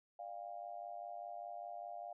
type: tone with amplitude modulation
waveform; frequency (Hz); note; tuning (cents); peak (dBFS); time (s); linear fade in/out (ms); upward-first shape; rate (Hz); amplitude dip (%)
sine; 698.5; F5; 0; -40; 0.19-2.13; 5; sine; 105; 95
effects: none